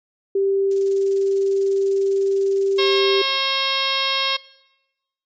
sine tone, 392 Hz, G4, in tune, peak -16 dBFS, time 0.35-3.22 s, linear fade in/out 5 ms
violet noise with tremolo, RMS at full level -33 dBFS, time 0.71-3.01 s, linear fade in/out 2 ms, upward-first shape square, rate 20 Hz, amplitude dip 65%
harmonic tone, 540 Hz, C#5, 45 cents flat, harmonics 1 / 2 / 3 / 4 / 5 / 6 / 7 / 8 / 9 / 10, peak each -30 / -26 / -33 / -28 / -28 / -25 / -26 / -31 / -35 / -30 dBFS, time 2.78-4.37 s, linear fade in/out 10 ms
effects noise-tail reverb RT60 1.0 s tail -21 dB re dry + resampled to 16000 Hz

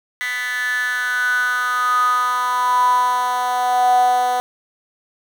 10% pulse tone with high-pass filter sweep, 248.5 Hz, B3, 11 cents sharp, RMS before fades -18 dBFS, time 0.21-4.4 s, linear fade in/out 0 ms, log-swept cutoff 2000 to 660 Hz, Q 9.9, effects none

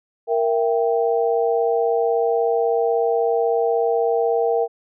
sine chord, E diminished, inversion second, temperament equal with one note detuned, 466.2 / 667.7 / 784 Hz, Bb4 / E5 / G5, 0 / +22 / 0 cents, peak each -18 / -23 / -24 dBFS, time 0.27-4.68 s, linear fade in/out 50 ms, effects none

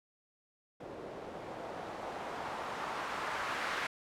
blue noise with low-pass filter sweep, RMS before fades -40 dBFS, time 0.8-3.87 s, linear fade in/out 5 ms, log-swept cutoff 440 to 1500 Hz, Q 1.3, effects none

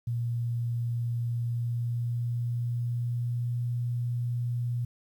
sine tone with pitch glide, 118.4 to 120.61 Hz, A#2 to B2, +27 to -41 cents, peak -27 dBFS, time 0.07-4.85 s, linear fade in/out 5 ms, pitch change +32 cents, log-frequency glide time 1.37-3.61 s, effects 10-bit

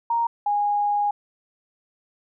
sine tone pair in turn, 932.3 / 822.9 Hz, A#5 / G#5, 0 / -16 cents, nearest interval major second, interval 216 cents, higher first, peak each -19 dBFS, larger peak neither, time 0.1-0.27 / 0.46-1.11 s, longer second, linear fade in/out 5 ms, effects none

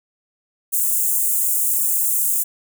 white high-pass noise, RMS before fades -19 dBFS, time 0.72-2.44 s, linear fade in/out 20 ms, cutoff 7200 Hz, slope 48 dB/octave, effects none

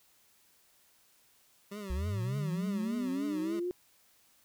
25% pulse tone with vibrato, 196 Hz, G3, in tune, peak -36 dBFS, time 1.71-3.6 s, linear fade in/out 10 ms, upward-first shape triangle, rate 3.4 Hz, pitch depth 150 cents each way
sine linear sweep, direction up, 61 to 363.8 Hz, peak -31 dBFS, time 1.9-3.71 s, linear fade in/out 0 ms
effects white hiss -66 dBFS RMS until 4.44 s

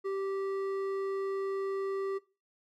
triangle tone with hard clipping, 389.7 Hz, G4, 10 cents flat, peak -33 dBFS, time 0.04-2.19 s, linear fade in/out 20 ms, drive 12 dB, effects noise-tail reverb RT60 0.3 s tail -19 dB re dry

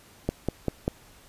click train, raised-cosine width 2 ms, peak -11 dBFS, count 4, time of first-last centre 0.29-0.879 s, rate 5.09 Hz, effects pink hiss -54 dBFS RMS until 1.28 s + resampled to 32000 Hz

